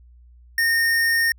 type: tone with hard clipping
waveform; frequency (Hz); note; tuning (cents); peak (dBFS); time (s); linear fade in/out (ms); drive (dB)
sine; 1837; A#6; -26; -18; 0.58-1.32; 2; 18
effects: added 60 Hz sine -46 dBFS peak until 1.38 s